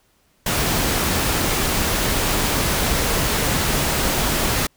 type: noise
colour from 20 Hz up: pink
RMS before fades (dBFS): -20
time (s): 0.46-4.67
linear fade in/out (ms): 5
effects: pink hiss -61 dBFS RMS until 4.76 s